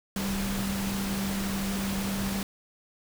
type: tone in noise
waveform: sine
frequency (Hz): 196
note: G3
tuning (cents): 0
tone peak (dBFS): -29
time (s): 0.16-2.43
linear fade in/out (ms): 2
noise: pink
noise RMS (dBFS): -34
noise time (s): 0.16-2.43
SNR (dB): +2
effects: none